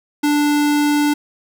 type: tone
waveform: square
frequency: 293.7 Hz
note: D4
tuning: in tune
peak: -14 dBFS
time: 0.23-1.14 s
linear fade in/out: 10 ms
effects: none